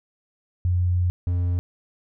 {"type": "tone pair in turn", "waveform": ["sine", "triangle"], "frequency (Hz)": [89.3, 88.43], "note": ["F2", "F2"], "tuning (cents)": [39, 22], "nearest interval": "unison", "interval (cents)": 17, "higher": "first", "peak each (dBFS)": -18, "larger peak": "neither", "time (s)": [[0.65, 1.1], [1.27, 1.59]], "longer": "first", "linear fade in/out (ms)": 0, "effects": []}